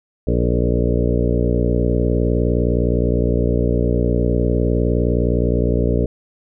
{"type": "harmonic tone with a mistuned harmonic", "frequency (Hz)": 59.6, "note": "A#1", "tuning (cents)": 39, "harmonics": [1, 2, 3, 4, 5, 6, 7, 8, 9, 10], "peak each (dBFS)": [-19, -21, -24, -24, -25, -28, -24, -26, -29, -30], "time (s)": [0.27, 6.06], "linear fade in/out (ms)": 5, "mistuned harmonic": 7, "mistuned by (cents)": 36, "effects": []}